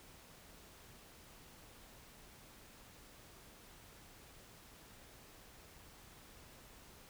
silence, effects pink hiss -59 dBFS RMS until 7.09 s

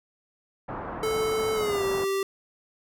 white low-pass noise, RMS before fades -35 dBFS, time 0.68-2.05 s, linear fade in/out 10 ms, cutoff 1200 Hz, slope 24 dB/octave
square tone with pitch glide, 438 to 390.2 Hz, A4 to G4, -8 to -8 cents, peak -25 dBFS, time 1.03-2.23 s, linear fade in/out 2 ms, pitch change -200 cents, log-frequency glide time 1.54-1.84 s
effects none

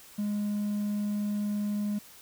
triangle tone, 207 Hz, G#3, 5 cents flat, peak -25 dBFS, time 0.18-1.99 s, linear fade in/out 10 ms, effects tanh soft clip ceiling -21 dBFS + white hiss -52 dBFS RMS until 2.21 s

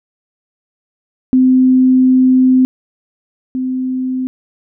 sine tone pair in turn, 257.4 / 257.4 Hz, C4 / C4, -28 / -28 cents, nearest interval unison, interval 0 cents, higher neither, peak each -6 / -15 dBFS, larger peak first, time 1.33-2.65 / 3.55-4.27 s, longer first, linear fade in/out 0 ms, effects none

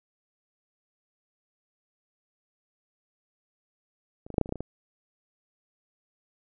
clicks, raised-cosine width 2 ms, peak -30 / -23 / -26 / -7 / -10 / -25 / -22 / -15 / -25 / -19 dBFS, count 10, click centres 4.265 / 4.303 / 4.342 / 4.382 / 4.413 / 4.459 / 4.492 / 4.524 / 4.557 / 4.606 s, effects none

